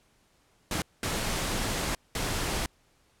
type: noise bursts at uneven times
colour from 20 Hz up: pink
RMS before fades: -30 dBFS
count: 3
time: 0.71-0.82 / 1.03-1.95 / 2.15-2.66 s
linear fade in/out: 2 ms
effects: pink hiss -66 dBFS RMS until 3.2 s + low-pass 11000 Hz 12 dB/octave